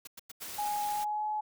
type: noise bursts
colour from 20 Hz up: white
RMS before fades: -45 dBFS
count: 6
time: 0.05-0.683 s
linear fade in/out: 5 ms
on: 23 ms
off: 99 ms
type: noise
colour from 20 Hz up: white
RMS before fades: -42 dBFS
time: 0.4-1.05 s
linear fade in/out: 20 ms
type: tone with pitch glide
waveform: sine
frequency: 830.6 to 850.5 Hz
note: G#5 to G#5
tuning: 0 to +41 cents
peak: -30 dBFS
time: 0.58-1.41 s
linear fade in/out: 10 ms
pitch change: +41 cents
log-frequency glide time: 0.9-1.25 s
effects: none